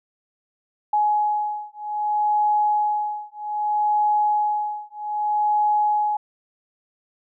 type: beating tone pair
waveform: sine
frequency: 840 / 840.63 Hz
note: G#5 / G#5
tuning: +19 / +21 cents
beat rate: 0.63 Hz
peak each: -22 / -22 dBFS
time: 0.93-6.17 s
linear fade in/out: 5 ms
effects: none